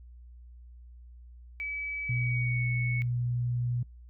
sine tone with pitch glide, 2290 to 2212 Hz, D7 to C#7, -44 to -4 cents, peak -32 dBFS, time 1.6-3.02 s, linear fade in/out 0 ms, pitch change -60 cents, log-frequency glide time 2.08-2.67 s
sine tone, 121.7 Hz, B2, 25 cents flat, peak -27 dBFS, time 2.09-3.83 s, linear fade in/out 5 ms
effects noise-tail reverb RT60 0.2 s tail -26 dB re dry + added 60 Hz sine -47 dBFS peak until 4.09 s

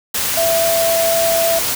sine tone in noise, 666 Hz, E5, 18 cents sharp, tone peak -14 dBFS, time 0.37-1.59 s, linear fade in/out 5 ms, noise white, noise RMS -19 dBFS, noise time 0.14-1.75 s, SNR +2 dB, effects none

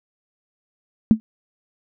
sine tone with exponential decay, 220 Hz, A3, in tune, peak -4 dBFS, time 1.11-1.2 s, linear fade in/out 0 ms, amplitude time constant 18 ms, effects none

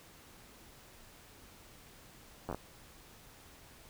slowing click train, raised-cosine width 1 ms, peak -24 dBFS, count 5, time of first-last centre 2.49-2.546 s, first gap 10 ms, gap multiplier 1.23, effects pink hiss -57 dBFS RMS until 3.89 s

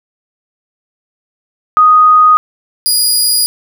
sine / 20% pulse tone pair in turn, 1244.5 / 4892 Hz, D#6 / D#8, 0 / -30 cents, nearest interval 2 octaves, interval 2370 cents, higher second, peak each -3 dBFS, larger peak neither, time 1.77-2.37 / 2.86-3.46 s, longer neither, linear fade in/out 0 ms, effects none

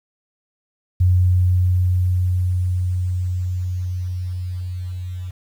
sine tone with level ramp, 90.7 Hz, F#2, 34 cents flat, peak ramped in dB -11 to -26 dBFS, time 1-5.31 s, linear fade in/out 10 ms, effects 8-bit

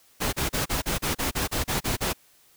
pink noise bursts, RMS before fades -26 dBFS, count 12, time 0.2-2.134 s, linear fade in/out 20 ms, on 130 ms, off 34 ms, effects white hiss -59 dBFS RMS until 2.56 s

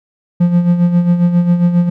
triangle tone with tremolo, 174.61 Hz, F3, in tune, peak -4 dBFS, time 0.4-1.9 s, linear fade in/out 10 ms, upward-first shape sine, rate 7.4 Hz, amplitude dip 60%, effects none

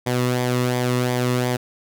sawtooth tone with flanger, 124.4 Hz, B2, 13 cents sharp, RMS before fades -21 dBFS, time 0.06-1.57 s, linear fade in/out 10 ms, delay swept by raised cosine 0.72 to 1.31 ms, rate 2.8 Hz, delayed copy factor -0.55, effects none

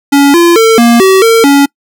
square tone with pitch steps, 281.8 / 342.5 / 449.1 / 235.2 / 381.4 / 455 / 281.2 Hz, C#4 / F4 / A4 / A#3 / G4 / A#4 / C#4, +29 / -34 / +35 / +16 / -47 / -42 / +25 cents, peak -3 dBFS, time 0.12-1.66 s, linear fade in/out 10 ms, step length 220 ms, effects noise-tail reverb RT60 0.1 s tail -26 dB re dry

